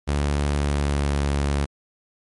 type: tone with pitch glide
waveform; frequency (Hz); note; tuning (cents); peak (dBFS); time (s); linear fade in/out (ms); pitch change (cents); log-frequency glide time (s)
sawtooth; 72.2 to 71; D2 to C#2; -29 to +42; -16; 0.07-1.66; 20; -29; 0.57-1.17
effects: MP3 48 kbps